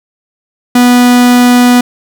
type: tone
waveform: 45% pulse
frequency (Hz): 245.6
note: B3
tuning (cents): -9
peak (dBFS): -3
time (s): 0.75-1.81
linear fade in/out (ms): 5
effects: none